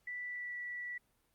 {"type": "tone with pitch glide", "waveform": "sine", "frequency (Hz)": [1971, 1954], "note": ["B6", "B6"], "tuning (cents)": [-4, -19], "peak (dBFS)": -39, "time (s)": [0.07, 0.98], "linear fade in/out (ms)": 5, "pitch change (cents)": -15, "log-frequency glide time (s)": [0.26, 0.55], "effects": ["pink hiss -75 dBFS RMS until 1.34 s", "Opus 48 kbps"]}